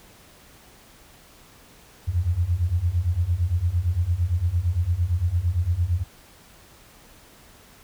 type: beating tone pair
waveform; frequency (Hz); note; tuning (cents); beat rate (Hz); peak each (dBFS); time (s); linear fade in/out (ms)
sine; 82.41 / 91.21; E2 / F#2; 0 / -24; 8.8; -24 / -22; 2.07-6.04; 20
effects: pink hiss -51 dBFS RMS until 7.83 s